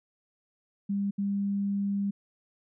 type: tone bursts at uneven times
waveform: sine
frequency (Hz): 200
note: G3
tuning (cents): +35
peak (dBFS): -26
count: 2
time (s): 0.89-1.11 / 1.18-2.11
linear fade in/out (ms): 10
effects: none